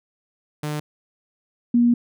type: tone pair in turn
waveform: sawtooth / sine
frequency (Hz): 150 / 238.9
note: D3 / A#3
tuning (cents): +37 / +43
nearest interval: minor sixth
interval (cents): 806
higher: second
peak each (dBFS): -21 / -13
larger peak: second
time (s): 0.63-0.8 / 1.74-1.94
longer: second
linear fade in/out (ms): 5
effects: none